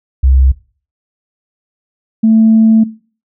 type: tone pair in turn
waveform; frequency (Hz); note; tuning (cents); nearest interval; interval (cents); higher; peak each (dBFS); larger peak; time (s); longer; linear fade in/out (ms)
sine; 66 / 221.9; C2 / A3; +16 / +15; octave + major sixth; 2099; second; -4; neither; 0.23-0.52 / 2.23-2.84; second; 10
effects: noise-tail reverb RT60 0.4 s tail -19 dB re dry + tanh soft clip ceiling 0 dBFS